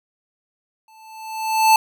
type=tone with exponential growth; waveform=square; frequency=880 Hz; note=A5; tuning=in tune; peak=-9 dBFS; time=0.88-1.76 s; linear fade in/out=2 ms; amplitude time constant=190 ms; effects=none